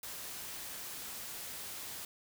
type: noise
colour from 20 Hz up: white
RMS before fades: -44 dBFS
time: 0.03-2.05 s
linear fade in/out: 2 ms
effects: none